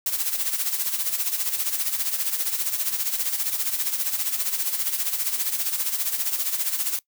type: noise with tremolo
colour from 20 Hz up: blue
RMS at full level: -23 dBFS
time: 0.06-6.99 s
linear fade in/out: 2 ms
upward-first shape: sine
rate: 15 Hz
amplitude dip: 65%
effects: noise-tail reverb RT60 0.1 s tail -20 dB re dry